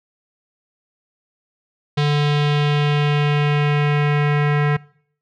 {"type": "tone with low-pass filter sweep", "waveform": "square", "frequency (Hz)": 146.83, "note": "D3", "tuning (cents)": 0, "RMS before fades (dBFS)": -17, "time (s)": [1.97, 4.77], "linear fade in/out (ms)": 10, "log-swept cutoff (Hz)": [3800, 2000], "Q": 2.3, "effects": ["noise-tail reverb RT60 0.6 s tail -24 dB re dry"]}